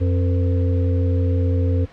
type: harmonic tone with a mistuned harmonic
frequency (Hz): 89.4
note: F2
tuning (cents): +41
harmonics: 1 / 3 / 5 / 6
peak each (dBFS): -16 / -26 / -30 / -30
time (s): 0-1.86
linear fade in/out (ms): 20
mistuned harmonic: 6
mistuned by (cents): -97
effects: pink hiss -46 dBFS RMS until 1.92 s + low-pass 3000 Hz 12 dB/octave